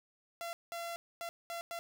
sawtooth tone bursts at uneven times, 681 Hz, F5, 44 cents flat, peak -35 dBFS, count 5, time 0.41-0.53 / 0.72-0.96 / 1.21-1.29 / 1.5-1.61 / 1.71-1.79 s, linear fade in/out 0 ms, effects none

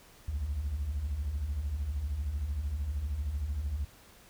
sine beating tone pair, 61.74 / 74.74 Hz, B1 / D2, 0 / +31 cents, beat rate 13 Hz, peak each -36 / -30 dBFS, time 0.28-3.85 s, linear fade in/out 5 ms, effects tanh soft clip ceiling -27 dBFS + pink hiss -57 dBFS RMS until 4.29 s

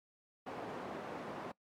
white band-pass noise, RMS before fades -44 dBFS, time 0.46-1.52 s, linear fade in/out 10 ms, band 160 to 840 Hz, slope 12 dB/octave, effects noise-tail reverb RT60 0.1 s tail -22 dB re dry + MP3 96 kbps

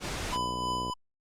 pink noise, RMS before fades -34 dBFS, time 0-0.38 s, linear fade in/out 50 ms
square tone with tremolo, 1000 Hz, B5, 21 cents sharp, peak -29 dBFS, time 0.32-0.94 s, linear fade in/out 10 ms, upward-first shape triangle, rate 3.2 Hz, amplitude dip 45%
click train, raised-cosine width 2 ms, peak -24 dBFS, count 34, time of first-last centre 0.36-0.898 s, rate 61.3 Hz
effects low-pass 8000 Hz 12 dB/octave + Opus 48 kbps

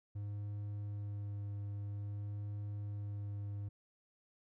triangle tone with vibrato, 102.3 Hz, G#2, 26 cents flat, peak -37 dBFS, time 0.15-3.69 s, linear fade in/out 10 ms, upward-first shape sine, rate 0.51 Hz, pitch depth 11 cents each way, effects none

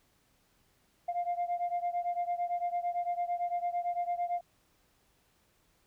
sine beating tone pair, 698.5 / 707.4 Hz, F5 / F5, 0 / +22 cents, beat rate 8.9 Hz, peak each -31 / -33 dBFS, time 1.08-4.41 s, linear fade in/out 10 ms, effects tanh soft clip ceiling -26 dBFS + pink hiss -70 dBFS RMS until 5.86 s

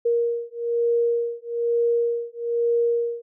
sine beating tone pair, 469.6 / 470.7 Hz, A#4 / A#4, +13 / +17 cents, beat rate 1.1 Hz, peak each -23 dBFS, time 0.05-3.22 s, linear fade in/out 10 ms, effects none

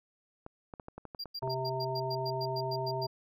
clicks, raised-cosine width 1 ms, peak -29 dBFS, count 10, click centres 0.464 / 0.738 / 0.798 / 0.884 / 0.98 / 1.053 / 1.148 / 1.257 / 1.427 / 1.476 s
triangle tone bursts, 4762 Hz, D8, 23 cents sharp, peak -35 dBFS, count 13, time 1.19-3.066 s, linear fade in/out 10 ms, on 52 ms, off 100 ms
harmonic tone, 130.81 Hz, C3, in tune, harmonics 1 / 3 / 5 / 7, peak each -37 / -37 / -37 / -37 dBFS, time 1.42-3.07 s, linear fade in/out 10 ms
effects none

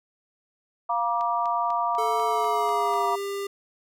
sine chord, Bb major, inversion second, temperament equal with one note detuned, 698.5 / 952.5 / 1174.7 Hz, F5 / Bb5 / D6, 0 / +37 / 0 cents, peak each -27 / -26 / -27 dBFS, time 0.89-3.16 s, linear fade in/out 10 ms
click train, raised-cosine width 0.2 ms, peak -27 dBFS, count 8, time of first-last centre 1.21-2.938 s, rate 4.05 Hz
square tone with pitch glide, 440 to 398.8 Hz, A4 to G4, 0 to +30 cents, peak -29 dBFS, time 1.98-3.47 s, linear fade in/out 5 ms, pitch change -170 cents, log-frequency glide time 2.25-3.09 s
effects none

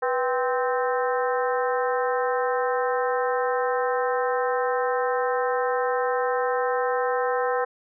harmonic tone with a mistuned harmonic, 260 Hz, C4, 11 cents flat, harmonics 2 / 3 / 4 / 5 / 6 / 7, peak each -24 / -28 / -30 / -32 / -34 / -35 dBFS, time 0.02-7.65 s, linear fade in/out 10 ms, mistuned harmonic 2, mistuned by -88 cents, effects none

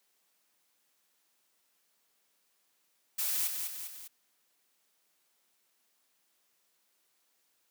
blue noise with echo, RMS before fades -32 dBFS, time 3.18-3.48 s, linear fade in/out 10 ms, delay 200 ms, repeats 3, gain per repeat -5 dB, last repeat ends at 4.08 s, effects white hiss -74 dBFS RMS until 7.7 s + high-pass 200 Hz 12 dB/octave

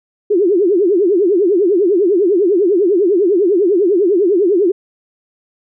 sine tone with vibrato, 378.1 Hz, F#4, 38 cents sharp, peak -9 dBFS, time 0.3-4.72 s, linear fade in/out 10 ms, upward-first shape triangle, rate 10 Hz, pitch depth 260 cents each way, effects none

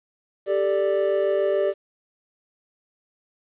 triangle chord, G suspended second, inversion none, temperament equal with one note detuned, 393.1 / 440 / 587.3 Hz, G4 / A4 / D5, +5 / 0 / 0 cents, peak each -21 / -26 / -20 dBFS, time 0.46-1.74 s, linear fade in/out 50 ms, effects resampled to 8000 Hz + 9-bit

